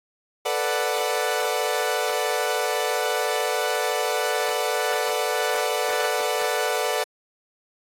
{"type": "chord", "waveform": "sawtooth", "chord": "B minor seventh", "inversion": "third", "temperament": "equal", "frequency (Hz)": [440, 493.9, 587.3, 740], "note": ["A4", "B4", "D5", "F#5"], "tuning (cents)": [0, 0, 0, 0], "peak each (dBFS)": -24, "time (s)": [0.45, 7.04], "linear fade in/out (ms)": 10, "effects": ["AAC 48 kbps"]}